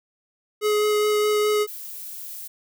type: tone with vibrato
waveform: square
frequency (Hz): 421.4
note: G#4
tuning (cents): +25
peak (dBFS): -19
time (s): 0.61-1.67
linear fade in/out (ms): 50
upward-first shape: sine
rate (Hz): 4.8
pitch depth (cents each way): 8
type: noise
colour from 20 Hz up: violet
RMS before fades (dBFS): -36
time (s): 1.67-2.48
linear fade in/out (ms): 10
effects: none